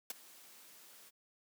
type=noise with ADSR envelope; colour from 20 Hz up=white; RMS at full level=-37 dBFS; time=0.1-1.11 s; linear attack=3 ms; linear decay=18 ms; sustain=-21 dB; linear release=30 ms; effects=high-pass 200 Hz 12 dB/octave